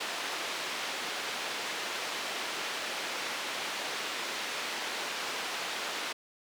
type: band-pass noise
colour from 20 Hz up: white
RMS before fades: -36 dBFS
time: 0-6.13 s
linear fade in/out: 10 ms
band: 320 to 3600 Hz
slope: 12 dB/octave
effects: none